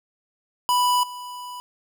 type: tone with level steps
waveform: square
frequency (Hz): 987.8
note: B5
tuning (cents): 0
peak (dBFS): -18 / -34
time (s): 0.69-1.6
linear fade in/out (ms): 0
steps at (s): 1.03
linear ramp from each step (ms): 5
effects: none